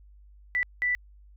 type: tone bursts at uneven times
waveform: sine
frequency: 1975.5 Hz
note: B6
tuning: in tune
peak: -23 dBFS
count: 2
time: 0.55-0.63 / 0.82-0.95 s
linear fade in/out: 0 ms
effects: added 50 Hz sine -50 dBFS peak until 1.36 s